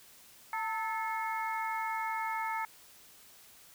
harmonic tone with a mistuned harmonic, 434.4 Hz, A4, 22 cents flat, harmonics 2 / 3 / 4 / 5, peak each -34 / -39 / -42 / -40 dBFS, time 0.53-2.65 s, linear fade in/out 2 ms, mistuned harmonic 2, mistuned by +55 cents, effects white hiss -57 dBFS RMS until 3.74 s

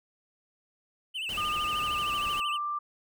triangle tone with vibrato, 2832 Hz, F7, 23 cents sharp, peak -30 dBFS, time 1.14-2.58 s, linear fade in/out 20 ms, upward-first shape sine, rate 13 Hz, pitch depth 150 cents each way
pink noise, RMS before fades -42 dBFS, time 1.29-2.4 s, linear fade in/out 0 ms
sine tone with pitch glide, 1214 to 1182.2 Hz, D#6 to D6, -43 to +11 cents, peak -29 dBFS, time 1.37-2.79 s, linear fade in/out 10 ms, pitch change -46 cents, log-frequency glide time 1.85-2.16 s
effects none

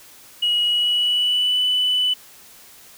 sine tone with pitch glide, 2905 to 2990 Hz, F#7 to F#7, -32 to +17 cents, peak -15 dBFS, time 0.42-2.14 s, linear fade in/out 10 ms, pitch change +49 cents, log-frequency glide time 0.65-1.61 s, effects tanh soft clip ceiling -13 dBFS + white hiss -46 dBFS RMS until 2.97 s

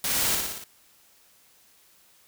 white noise with echo, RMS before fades -27 dBFS, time 0.04-0.35 s, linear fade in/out 2 ms, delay 58 ms, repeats 5, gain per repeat -3 dB, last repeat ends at 0.64 s, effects white hiss -59 dBFS RMS until 2.27 s

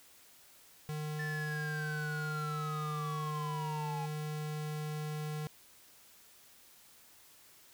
square tone, 152.1 Hz, D#3, 39 cents flat, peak -37 dBFS, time 0.89-5.47 s, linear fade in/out 0 ms
triangle linear sweep, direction down, 1767 to 823 Hz, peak -37 dBFS, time 1.19-4.06 s, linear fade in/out 5 ms
effects white hiss -60 dBFS RMS until 7.73 s

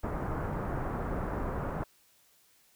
pink low-pass noise, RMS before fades -34 dBFS, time 0.03-1.84 s, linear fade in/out 10 ms, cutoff 1400 Hz, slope 24 dB/octave, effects white hiss -65 dBFS RMS until 2.75 s

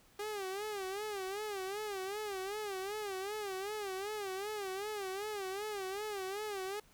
sawtooth tone with vibrato, 401.4 Hz, G4, 41 cents sharp, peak -34 dBFS, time 0.19-6.8 s, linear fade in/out 5 ms, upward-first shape sine, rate 2.6 Hz, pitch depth 120 cents each way, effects pink hiss -65 dBFS RMS until 6.93 s

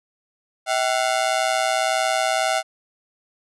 sawtooth ring-modulated tone, 706 Hz, F5, 19 cents sharp, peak -12 dBFS, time 0.66-2.63 s, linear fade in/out 50 ms, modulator 60.9 Hz, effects resampled to 24000 Hz

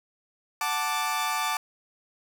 sawtooth chord, D major, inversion first, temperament equal, 740 / 880 / 1174.7 Hz, F#5 / A5 / D6, 0 / 0 / 0 cents, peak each -30 / -26 / -25 dBFS, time 0.61-1.57 s, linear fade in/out 2 ms, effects none

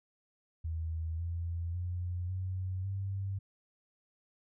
sine tone with pitch steps, 81 / 84.83 / 88.84 / 93.04 / 97.45 Hz, E2 / F2 / F2 / F#2 / G2, -30 / -50 / +30 / +10 / -10 cents, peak -33 dBFS, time 0.64-3.39 s, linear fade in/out 10 ms, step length 550 ms, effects none

